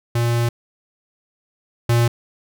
square tone pair in turn, 118.2 / 118.2 Hz, A#2 / A#2, +24 / +24 cents, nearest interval unison, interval 0 cents, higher neither, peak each -17 / -14 dBFS, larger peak second, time 0.15-0.49 / 1.89-2.08 s, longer first, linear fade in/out 5 ms, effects none

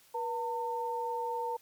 sine tone pair together, 482.4 / 906 Hz, B4 / A#5, -41 / -50 cents, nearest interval major seventh, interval 1091 cents, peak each -36 / -33 dBFS, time 0.14-1.57 s, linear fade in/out 10 ms, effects white hiss -62 dBFS RMS until 1.61 s + MP3 96 kbps

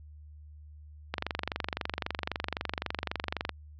click train, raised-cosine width 0.3 ms, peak -14 dBFS, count 57, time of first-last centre 1.14-3.493 s, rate 23.8 Hz, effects added 75 Hz sine -47 dBFS peak until 3.79 s + low-pass 5000 Hz 12 dB/octave

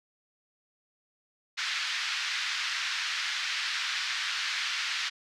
pink band-pass noise, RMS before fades -32 dBFS, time 1.57-5.1 s, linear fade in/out 20 ms, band 1500 to 5200 Hz, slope 24 dB/octave, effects none

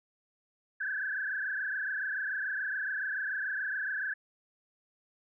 sine tone with frequency modulation, 1617 Hz, G#6, 47 cents flat, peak -31 dBFS, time 0.8-4.14 s, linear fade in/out 10 ms, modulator 27 Hz, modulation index 4, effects none

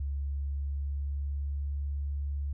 sine tone with pitch glide, 70 to 71.02 Hz, C#2 to C#2, +18 to +43 cents, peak -30 dBFS, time 0-2.53 s, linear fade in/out 5 ms, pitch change +25 cents, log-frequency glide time 0.14-1.82 s, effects none

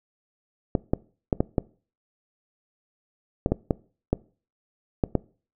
clicks, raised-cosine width 2 ms, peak -7 dBFS, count 11, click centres 0.752 / 0.935 / 1.328 / 1.405 / 1.582 / 3.461 / 3.52 / 3.708 / 4.13 / 5.038 / 5.153 s, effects noise-tail reverb RT60 0.4 s tail -22 dB re dry

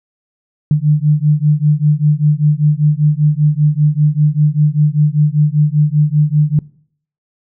sine beating tone pair, 147.5 / 152.6 Hz, D3 / D#3, +8 / -33 cents, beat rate 5.1 Hz, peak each -12 dBFS, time 0.71-6.59 s, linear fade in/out 2 ms, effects noise-tail reverb RT60 0.6 s tail -23 dB re dry

